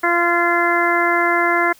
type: harmonic tone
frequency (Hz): 344.9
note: F4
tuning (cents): -22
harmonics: 1 / 2 / 3 / 4 / 5 / 6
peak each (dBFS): -21 / -21 / -21 / -21 / -21 / -21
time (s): 0.03-1.73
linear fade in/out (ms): 10
effects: white hiss -49 dBFS RMS until 1.79 s